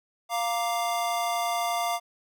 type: chord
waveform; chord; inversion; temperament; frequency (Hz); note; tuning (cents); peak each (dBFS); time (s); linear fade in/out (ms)
square; Bb major; second; equal; 698.5 / 932.3 / 1174.7; F5 / Bb5 / D6; 0 / 0 / 0; -28 / -34 / -33; 0.29-2; 50
effects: none